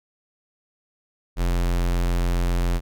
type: tone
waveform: square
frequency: 43.65 Hz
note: F1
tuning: in tune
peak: -20 dBFS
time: 1.36-2.81 s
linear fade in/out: 50 ms
effects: none